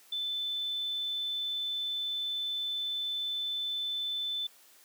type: tone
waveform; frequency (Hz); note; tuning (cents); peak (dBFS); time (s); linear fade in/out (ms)
sine; 3520; A7; 0; -31; 0.12-4.47; 5
effects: white hiss -59 dBFS RMS until 4.84 s + high-pass 300 Hz 12 dB/octave